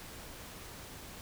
silence, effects pink hiss -48 dBFS RMS until 1.21 s

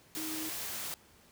sine tone in noise, 315.9 Hz, D#4, 26 cents sharp, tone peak -39 dBFS, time 0.17-0.49 s, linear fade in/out 0 ms, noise white, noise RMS -39 dBFS, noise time 0.15-0.94 s, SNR -3 dB, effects pink hiss -61 dBFS RMS until 1.31 s + high-pass 60 Hz 12 dB/octave

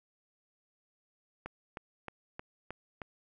click train, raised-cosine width 0.5 ms, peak -25 dBFS, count 6, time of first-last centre 1.46-3.018 s, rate 3.21 Hz, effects none

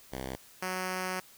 5% pulse tone pair in turn, 65.41 / 185.01 Hz, C2 / F#3, 0 / 0 cents, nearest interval octave + tritone, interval 1800 cents, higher second, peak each -25 / -21 dBFS, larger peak second, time 0.12-0.36 / 0.62-1.2 s, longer second, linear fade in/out 5 ms, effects white hiss -56 dBFS RMS until 1.37 s

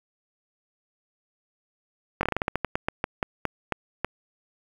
slowing click train, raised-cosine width 0.5 ms, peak -9 dBFS, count 17, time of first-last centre 2.21-4.046 s, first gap 21 ms, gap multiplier 1.2, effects 7-bit

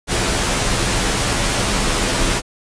pink noise with comb filter, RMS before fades -18 dBFS, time 0.07-2.42 s, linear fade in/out 50 ms, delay 13 ms, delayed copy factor -0.6, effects resampled to 22050 Hz

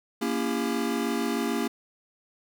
square chord, A# diminished seventh, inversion none, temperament just, 233.1 / 279.7 / 335.6 / 402.8 Hz, A#3 / C#4 / E4 / G4, 0 / +16 / +31 / +47 cents, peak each -30 / -32 / -34 / -33 dBFS, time 0.21-1.68 s, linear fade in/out 10 ms, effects none

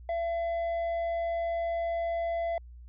sine tone with tanh clipping, 675 Hz, E5, 41 cents sharp, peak -29 dBFS, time 0.09-2.58 s, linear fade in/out 2 ms, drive 5 dB, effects added 60 Hz sine -45 dBFS peak until 2.88 s

